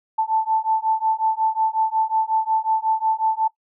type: beating tone pair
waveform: sine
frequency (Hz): 879 / 884.5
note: A5 / A5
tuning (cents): -2 / +9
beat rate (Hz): 5.5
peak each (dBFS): -21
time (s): 0.18-3.48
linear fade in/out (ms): 10
effects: noise-tail reverb RT60 0.1 s tail -19 dB re dry